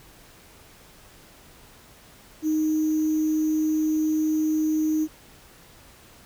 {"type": "tone with sample-and-hold", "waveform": "sine", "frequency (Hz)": 311.1, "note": "D#4", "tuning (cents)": 0, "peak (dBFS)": -20, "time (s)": [2.42, 5.08], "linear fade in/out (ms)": 50, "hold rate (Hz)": 6300, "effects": ["pink hiss -51 dBFS RMS until 6.25 s"]}